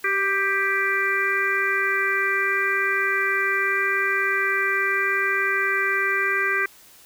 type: harmonic tone with a mistuned harmonic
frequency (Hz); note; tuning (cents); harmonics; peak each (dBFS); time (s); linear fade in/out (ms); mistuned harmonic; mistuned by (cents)
393.8; G4; +8; 1 / 3 / 4 / 5 / 6; -29 / -28 / -24 / -24 / -28; 0.04-6.66; 5; 1; -20
effects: white hiss -50 dBFS RMS until 7.05 s